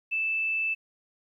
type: tone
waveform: sine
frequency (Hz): 2637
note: E7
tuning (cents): 0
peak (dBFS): -25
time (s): 0.11-0.75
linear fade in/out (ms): 20
effects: 11-bit